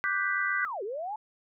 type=chord; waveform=sine; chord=G major seventh; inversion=second; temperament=equal; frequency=1174.7 / 1480 / 1568 / 1975.5 Hz; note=D6 / F#6 / G6 / B6; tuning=0 / 0 / 0 / 0 cents; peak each=-33 / -33 / -30 / -31 dBFS; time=0.04-0.65 s; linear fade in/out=0 ms
type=linear two-way sweep; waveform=sine; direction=down then up; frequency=1661.2 to 370.9 to 885 Hz; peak=-32 dBFS; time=0.6-1.16 s; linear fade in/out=5 ms; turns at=0.83 s
effects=none